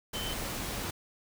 sine tone in noise, 3064 Hz, G7, 40 cents flat, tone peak -38 dBFS, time 0.14-0.34 s, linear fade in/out 10 ms, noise pink, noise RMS -36 dBFS, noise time 0.13-0.91 s, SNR -5 dB, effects none

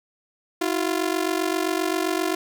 sawtooth ring-modulated tone, 345.8 Hz, F4, 17 cents flat, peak -15 dBFS, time 0.61-2.35 s, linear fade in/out 5 ms, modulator 23.8 Hz, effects none

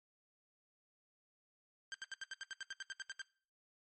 sawtooth tone bursts, 1576 Hz, G6, 9 cents sharp, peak -38 dBFS, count 14, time 1.92-3.217 s, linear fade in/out 0 ms, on 23 ms, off 75 ms, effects noise-tail reverb RT60 0.5 s tail -23 dB re dry + MP3 32 kbps

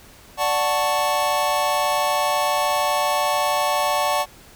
square chord, D major seventh, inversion none, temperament equal, 587.3 / 740 / 880 / 1108.7 Hz, D5 / F#5 / A5 / C#6, 0 / 0 / 0 / 0 cents, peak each -25 dBFS, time 0.37-4.26 s, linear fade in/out 50 ms, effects pink hiss -47 dBFS RMS until 4.55 s

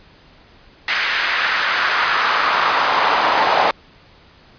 brown noise with high-pass filter sweep, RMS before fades -17 dBFS, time 0.88-3.71 s, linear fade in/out 2 ms, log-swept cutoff 1900 to 780 Hz, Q 2, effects pink hiss -48 dBFS RMS until 4.58 s + resampled to 11025 Hz

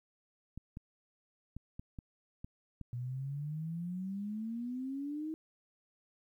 clicks, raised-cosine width 5 ms, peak -31 dBFS, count 7, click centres 0.576 / 0.771 / 1.566 / 1.795 / 1.988 / 2.445 / 2.813 s
sine exponential sweep, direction up, 119.7 to 320.1 Hz, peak -36 dBFS, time 2.93-5.34 s, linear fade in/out 0 ms
effects 12-bit

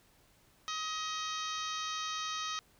harmonic tone, 631 Hz, D#5, 24 cents sharp, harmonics 2 / 3 / 4 / 5 / 6 / 7 / 8 / 9 / 10, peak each -38 / -46 / -47 / -44 / -43 / -49 / -49 / -47 / -48 dBFS, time 0.68-2.59 s, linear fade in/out 0 ms, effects pink hiss -66 dBFS RMS until 2.79 s

